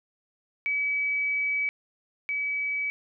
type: tone pair in turn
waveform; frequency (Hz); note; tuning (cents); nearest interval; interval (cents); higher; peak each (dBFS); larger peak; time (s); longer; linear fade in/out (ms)
sine; 2284 / 2284; D7 / D7; -49 / -49; unison; 0; neither; -24 / -26; first; 0.66-1.69 / 2.29-2.9; first; 0
effects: none